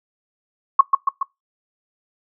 sine tone with echo, 1092 Hz, C#6, 26 cents flat, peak -5 dBFS, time 0.79-0.81 s, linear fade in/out 5 ms, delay 140 ms, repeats 3, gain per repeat -4 dB, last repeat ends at 1.23 s, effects noise-tail reverb RT60 0.2 s tail -22 dB re dry

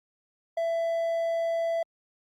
triangle tone, 666 Hz, E5, 18 cents sharp, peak -23 dBFS, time 0.57-1.83 s, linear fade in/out 5 ms, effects Opus 48 kbps

